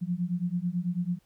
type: beating tone pair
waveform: sine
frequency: 172 / 181.1 Hz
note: F3 / F#3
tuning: -26 / -37 cents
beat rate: 9.1 Hz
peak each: -30 dBFS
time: 0.01-1.19 s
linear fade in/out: 20 ms
effects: pink hiss -69 dBFS RMS until 1.25 s